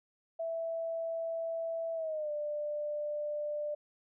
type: tone with pitch glide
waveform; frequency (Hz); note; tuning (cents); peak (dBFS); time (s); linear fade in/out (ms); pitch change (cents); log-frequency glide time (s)
sine; 659.3 to 594.2; E5 to D5; 0 to +20; -33; 0.39-3.75; 10; -180; 1.94-2.31
effects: none